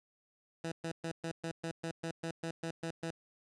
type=tone bursts; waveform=15% pulse; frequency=164.81 Hz; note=E3; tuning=in tune; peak=-30 dBFS; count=13; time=0.64-3.107 s; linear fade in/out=5 ms; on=79 ms; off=120 ms; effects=resampled to 22050 Hz